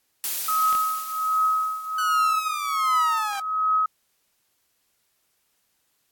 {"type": "noise with exponential decay", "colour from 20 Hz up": "blue", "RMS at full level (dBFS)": -25, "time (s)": [0.24, 3.1], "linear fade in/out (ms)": 0, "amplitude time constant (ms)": 620}
{"type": "tone with tremolo", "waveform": "sine", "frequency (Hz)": 1273, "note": "D#6", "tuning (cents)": 39, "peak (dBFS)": -17, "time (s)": [0.48, 3.86], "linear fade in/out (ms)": 5, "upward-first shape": "triangle", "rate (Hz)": 1.3, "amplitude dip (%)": 85}
{"type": "clicks", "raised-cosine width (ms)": 0.2, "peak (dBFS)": -17, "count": 2, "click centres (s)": [0.727, 0.751]}
{"type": "linear sweep", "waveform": "sawtooth", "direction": "down", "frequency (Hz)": [1498, 780], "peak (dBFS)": -24, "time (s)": [1.98, 3.4], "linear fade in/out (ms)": 5}
{"effects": ["white hiss -70 dBFS RMS until 6.11 s", "AAC 64 kbps"]}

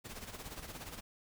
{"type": "noise with tremolo", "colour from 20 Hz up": "pink", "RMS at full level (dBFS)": -44, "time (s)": [0.04, 1.01], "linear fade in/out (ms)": 20, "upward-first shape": "sine", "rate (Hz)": 17, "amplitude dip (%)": 65, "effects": []}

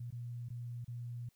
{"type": "tone with dropouts", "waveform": "sine", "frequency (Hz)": 120, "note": "B2", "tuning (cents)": -49, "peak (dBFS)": -40, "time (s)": [0, 1.29], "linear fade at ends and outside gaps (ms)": 5, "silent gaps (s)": [[0.106, 0.124], [0.487, 0.502], [0.846, 0.879]], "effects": ["white hiss -75 dBFS RMS until 1.35 s"]}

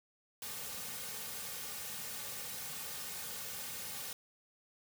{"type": "noise with comb filter", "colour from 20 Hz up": "white", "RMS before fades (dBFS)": -43, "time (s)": [0.42, 4.13], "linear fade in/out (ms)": 2, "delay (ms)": 3, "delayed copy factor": -0.8, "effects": []}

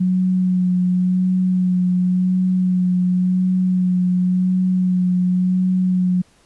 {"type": "tone with vibrato", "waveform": "sine", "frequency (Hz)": 182.8, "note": "F#3", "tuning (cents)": -21, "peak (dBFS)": -14, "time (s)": [0, 6.22], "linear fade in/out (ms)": 10, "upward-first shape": "sine", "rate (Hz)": 0.92, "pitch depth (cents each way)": 18, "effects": ["pink hiss -55 dBFS RMS until 6.45 s", "resampled to 24000 Hz"]}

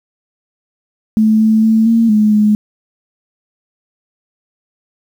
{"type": "tone with pitch steps", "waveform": "sine", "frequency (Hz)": [217.7, 219.2, 221.6, 228.7, 212.7, 211], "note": ["A3", "A3", "A3", "A#3", "G#3", "G#3"], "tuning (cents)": [-18, -6, 13, -33, 42, 28], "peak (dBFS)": -7, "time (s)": [1.17, 2.55], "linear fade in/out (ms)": 0, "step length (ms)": 230, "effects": ["7-bit"]}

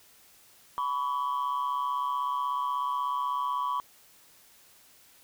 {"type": "tone pair together", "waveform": "sine", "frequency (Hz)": [993, 1129.2], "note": ["B5", "C#6"], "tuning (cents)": [9, 32], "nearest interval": "major second", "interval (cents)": 223, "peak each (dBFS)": -28, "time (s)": [0.78, 3.8], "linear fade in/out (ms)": 0, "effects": ["tanh soft clip ceiling -24 dBFS", "white hiss -58 dBFS RMS until 5.23 s"]}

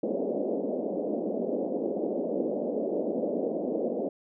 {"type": "band-pass noise", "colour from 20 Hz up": "white", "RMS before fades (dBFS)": -30, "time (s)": [0.03, 4.09], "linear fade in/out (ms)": 5, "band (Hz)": [200, 610], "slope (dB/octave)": 48, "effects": []}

